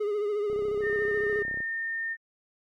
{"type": "tone with vibrato", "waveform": "triangle", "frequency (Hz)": 415.3, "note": "G#4", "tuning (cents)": 0, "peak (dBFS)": -24, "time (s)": [0, 1.43], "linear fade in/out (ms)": 10, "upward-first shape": "triangle", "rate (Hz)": 14, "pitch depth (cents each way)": 58}
{"type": "click train", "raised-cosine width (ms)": 2, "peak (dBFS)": -29, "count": 37, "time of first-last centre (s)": [0.5, 1.604], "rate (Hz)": 32.6}
{"type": "tone", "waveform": "sine", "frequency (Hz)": 1819, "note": "A#6", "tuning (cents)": -43, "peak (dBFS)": -29, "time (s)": [0.81, 2.17], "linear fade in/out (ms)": 50}
{"effects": ["Opus 48 kbps"]}